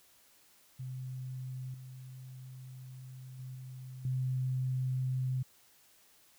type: tone with level steps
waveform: sine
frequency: 129 Hz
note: C3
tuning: 24 cents flat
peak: -38 / -45 / -41 / -43 / -30 dBFS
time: 0.79-5.43 s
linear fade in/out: 10 ms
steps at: 1.74 / 3.39 / 3.55 / 4.05 s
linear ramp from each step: 2 ms
effects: white hiss -64 dBFS RMS until 6.38 s